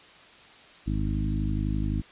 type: harmonic tone with a mistuned harmonic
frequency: 51.91 Hz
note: G#1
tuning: in tune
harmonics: 1 / 2 / 3 / 4 / 5 / 6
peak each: -28 / -31 / -33 / -34 / -35 / -36 dBFS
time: 0.86-2.02 s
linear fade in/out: 20 ms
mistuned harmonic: 1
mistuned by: +37 cents
effects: white hiss -51 dBFS RMS until 2.11 s + resampled to 8000 Hz